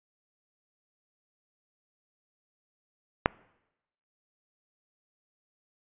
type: click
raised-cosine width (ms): 0.5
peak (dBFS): -4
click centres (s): 3.259
effects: noise-tail reverb RT60 0.9 s tail -24 dB re dry + resampled to 8000 Hz